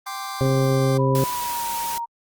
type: chord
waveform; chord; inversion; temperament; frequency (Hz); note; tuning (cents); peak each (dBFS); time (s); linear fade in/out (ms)
sawtooth; G suspended fourth; none; just; 784 / 1045.3 / 1176; G5 / C6 / D6; 0 / -2 / +2; -29 / -30 / -28; 0.06-0.98; 10
type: harmonic tone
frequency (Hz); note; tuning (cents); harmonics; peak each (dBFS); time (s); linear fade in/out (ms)
133.4; C3; +34; 1 / 2 / 3 / 4; -19 / -25 / -24 / -24; 0.41-1.24; 0
type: tone with pitch glide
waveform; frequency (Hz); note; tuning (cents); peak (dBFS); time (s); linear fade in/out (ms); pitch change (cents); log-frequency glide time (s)
sine; 987.8 to 934.5; B5 to A#5; 0 to +4; -25; 0.98-2.06; 20; -96; 1.29-1.66
type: noise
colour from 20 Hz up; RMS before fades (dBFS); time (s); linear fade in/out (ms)
white; -31; 1.15-1.98; 0
effects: Opus 32 kbps